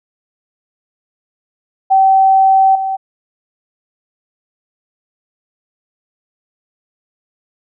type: tone with level steps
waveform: sine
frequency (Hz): 770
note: G5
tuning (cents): -31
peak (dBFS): -6 / -15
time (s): 1.9-2.97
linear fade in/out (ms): 20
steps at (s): 2.75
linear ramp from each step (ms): 5
effects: none